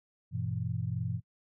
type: chord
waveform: sine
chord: E minor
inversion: first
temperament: equal with one note detuned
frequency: 98 / 120.65 / 164.81 Hz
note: G2 / B2 / E3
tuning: 0 / -40 / 0 cents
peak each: -36 / -34 / -37 dBFS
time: 0.31-1.21 s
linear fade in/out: 50 ms
effects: noise-tail reverb RT60 0.1 s tail -22 dB re dry